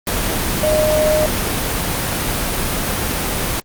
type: tone in noise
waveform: sine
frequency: 614 Hz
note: D#5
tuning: 23 cents flat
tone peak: -13 dBFS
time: 0.63-1.26 s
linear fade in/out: 2 ms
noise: pink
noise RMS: -19 dBFS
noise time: 0.07-3.6 s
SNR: +3 dB
effects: Opus 24 kbps